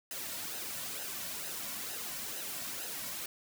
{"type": "noise with flanger", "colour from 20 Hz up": "white", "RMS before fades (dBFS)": -40, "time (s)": [0.11, 3.26], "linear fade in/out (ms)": 2, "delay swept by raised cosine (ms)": [0.87, 2.47], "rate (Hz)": 2.2, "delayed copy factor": -0.6, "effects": []}